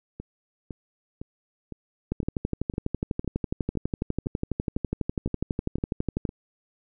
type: two click trains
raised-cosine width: 3 ms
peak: -23 / -13 dBFS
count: 13 / 51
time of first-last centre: 0.2-6.291 / 2.12-6.252 s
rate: 1.97 / 12.1 Hz
effects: none